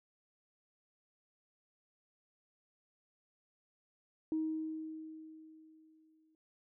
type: tone with exponential decay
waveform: sine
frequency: 315.7 Hz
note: D#4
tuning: 25 cents sharp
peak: -30 dBFS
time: 4.32-6.35 s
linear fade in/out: 1 ms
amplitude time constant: 440 ms
effects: tanh soft clip ceiling -26 dBFS